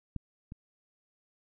clicks, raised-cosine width 5 ms, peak -23 / -30 dBFS, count 2, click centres 0.163 / 0.521 s, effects none

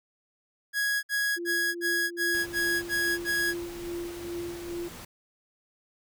45% pulse tone bursts, 1661.2 Hz, G#6, in tune, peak -25 dBFS, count 8, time 0.73-3.543 s, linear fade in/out 50 ms, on 300 ms, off 59 ms
sine tone with tremolo, 345.1 Hz, F4, 21 cents flat, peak -31 dBFS, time 1.36-4.89 s, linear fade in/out 20 ms, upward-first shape sine, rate 2.4 Hz, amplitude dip 55%
pink noise, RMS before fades -44 dBFS, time 2.34-5.05 s, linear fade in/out 5 ms
effects none

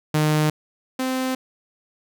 sawtooth tone pair in turn, 153 / 259.1 Hz, D#3 / C4, -29 / -17 cents, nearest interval major sixth, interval 912 cents, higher second, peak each -13 / -18 dBFS, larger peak first, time 0.14-0.5 / 0.99-1.35 s, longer neither, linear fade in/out 5 ms, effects none

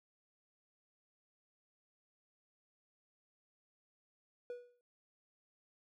triangle tone with exponential decay, 487.1 Hz, B4, 24 cents flat, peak -37 dBFS, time 4.5-4.81 s, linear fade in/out 1 ms, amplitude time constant 66 ms, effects none

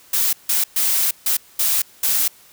blue noise bursts at uneven times, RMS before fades -18 dBFS, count 6, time 0.13-0.33 / 0.49-0.64 / 0.76-1.11 / 1.26-1.37 / 1.59-1.82 / 2.03-2.28 s, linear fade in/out 5 ms, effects white hiss -49 dBFS RMS until 2.52 s

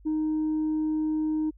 sine tone, 310 Hz, D#4, 6 cents flat, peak -22 dBFS, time 0.05-1.51 s, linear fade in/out 20 ms, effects tanh soft clip ceiling -22 dBFS + added 50 Hz sine -50 dBFS peak until 1.57 s

